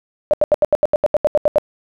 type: tone bursts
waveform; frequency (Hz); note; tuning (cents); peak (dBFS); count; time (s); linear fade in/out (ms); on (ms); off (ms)
sine; 598; D5; +31; -9; 13; 0.31-1.583; 0; 25; 79
effects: none